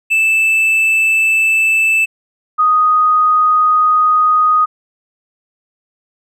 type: tone pair in turn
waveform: triangle / sine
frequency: 2637 / 1244.5 Hz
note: E7 / D#6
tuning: 0 / 0 cents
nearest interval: octave + minor second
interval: 1300 cents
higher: first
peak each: -8 dBFS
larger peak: neither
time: 0.1-2.06 / 2.58-4.66 s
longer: second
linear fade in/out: 20 ms
effects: none